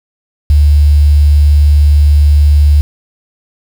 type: tone with quantisation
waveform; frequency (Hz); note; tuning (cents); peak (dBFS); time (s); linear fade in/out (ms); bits
sine; 73.4; D2; 0; -3; 0.5-2.81; 0; 5
effects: none